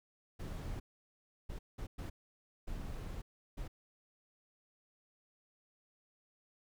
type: noise bursts at uneven times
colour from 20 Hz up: brown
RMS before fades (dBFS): -42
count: 6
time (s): 0.39-0.8 / 1.49-1.59 / 1.78-1.87 / 1.98-2.1 / 2.67-3.22 / 3.57-3.68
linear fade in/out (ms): 10
effects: none